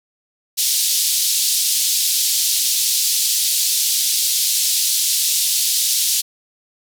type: band-pass noise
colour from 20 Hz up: pink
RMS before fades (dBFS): -18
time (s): 0.57-6.22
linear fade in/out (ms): 20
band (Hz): 3800 to 15000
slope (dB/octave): 24
effects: none